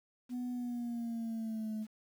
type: tone with pitch glide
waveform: sine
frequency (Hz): 246.9 to 216.2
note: B3 to A3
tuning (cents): 0 to -30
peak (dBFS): -33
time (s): 0.29-1.87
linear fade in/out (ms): 50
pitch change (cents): -230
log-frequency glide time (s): 0.52-1.73
effects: tanh soft clip ceiling -34 dBFS + 10-bit